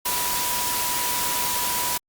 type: tone in noise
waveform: sine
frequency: 978 Hz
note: B5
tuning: 17 cents flat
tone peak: -29 dBFS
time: 0.05-1.98 s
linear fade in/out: 10 ms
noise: white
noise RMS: -25 dBFS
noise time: 0.05-1.98 s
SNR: -7 dB
effects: Opus 48 kbps